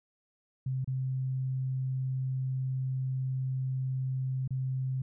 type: tone with dropouts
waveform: sine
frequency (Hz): 130.81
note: C3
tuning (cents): 0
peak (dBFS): -29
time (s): 0.66-5.02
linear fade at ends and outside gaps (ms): 5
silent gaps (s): 0.845-0.875 / 4.477-4.506
effects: none